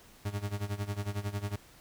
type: tone with tremolo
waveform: 40% pulse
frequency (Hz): 101.9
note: G#2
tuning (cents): -32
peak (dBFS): -29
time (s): 0.25-1.56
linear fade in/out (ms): 5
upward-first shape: sine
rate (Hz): 11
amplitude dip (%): 85
effects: pink hiss -57 dBFS RMS until 1.8 s